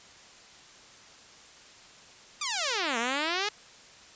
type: exponential two-way sweep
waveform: 5% pulse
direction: down then up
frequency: 1244.5 to 223.8 to 429 Hz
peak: -16 dBFS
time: 2.41-3.49 s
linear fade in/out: 5 ms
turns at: 2.98 s
effects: white hiss -52 dBFS RMS until 4.15 s + resampled to 16000 Hz